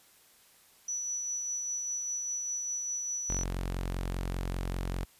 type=tone with tremolo; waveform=sine; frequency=5920 Hz; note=F#8; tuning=in tune; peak=-31 dBFS; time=0.88-3.44 s; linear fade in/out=5 ms; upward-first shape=sine; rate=5 Hz; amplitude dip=25%
type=tone; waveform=sawtooth; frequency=45.08 Hz; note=F#1; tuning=44 cents flat; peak=-28 dBFS; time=3.29-5.05 s; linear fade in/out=10 ms
effects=white hiss -61 dBFS RMS until 5.19 s + resampled to 32000 Hz